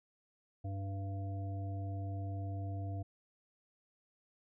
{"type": "harmonic tone", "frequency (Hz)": 98, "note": "G2", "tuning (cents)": 0, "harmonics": [1, 3, 5, 7], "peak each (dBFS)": [-37, -48, -56, -49], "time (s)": [0.64, 3.03], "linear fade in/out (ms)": 10, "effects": []}